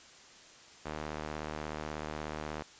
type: tone with band-pass filter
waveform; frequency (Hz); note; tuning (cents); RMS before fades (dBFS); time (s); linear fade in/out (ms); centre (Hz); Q
sawtooth; 76.5; D#2; -29; -40; 0.85-2.63; 10; 980; 0.52
effects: white hiss -55 dBFS RMS until 2.79 s + resampled to 16000 Hz